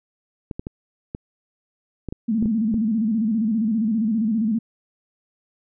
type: clicks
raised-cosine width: 3 ms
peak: -16 dBFS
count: 9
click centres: 0.512 / 0.595 / 0.669 / 1.149 / 2.087 / 2.125 / 2.426 / 2.458 / 2.742 s
type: tone with vibrato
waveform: sine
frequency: 220 Hz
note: A3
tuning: in tune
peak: -18 dBFS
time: 2.28-4.59 s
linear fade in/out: 10 ms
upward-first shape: square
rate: 15 Hz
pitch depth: 89 cents each way
effects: none